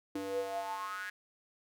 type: tone with high-pass filter sweep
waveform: square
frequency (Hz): 97.5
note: G2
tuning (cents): -9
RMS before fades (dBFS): -38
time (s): 0.15-1.1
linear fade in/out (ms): 5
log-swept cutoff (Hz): 330 to 1700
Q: 8.6
effects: none